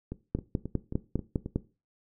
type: two click trains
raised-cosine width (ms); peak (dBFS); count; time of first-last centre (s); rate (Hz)
3; -14 / -22; 7 / 6; 0.35-1.56 / 0.12-1.46; 4.96 / 3.73
effects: noise-tail reverb RT60 0.3 s tail -17 dB re dry